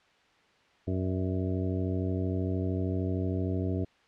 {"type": "harmonic tone with a mistuned harmonic", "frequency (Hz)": 93.1, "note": "F#2", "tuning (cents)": 11, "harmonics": [1, 2, 3, 4, 5, 6, 7], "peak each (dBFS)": [-30, -35, -34, -37, -41, -48, -42], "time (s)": [0.87, 3.85], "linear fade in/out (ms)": 10, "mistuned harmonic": 6, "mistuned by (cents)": 87, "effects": ["white hiss -63 dBFS RMS until 4.07 s", "low-pass 3000 Hz 12 dB/octave"]}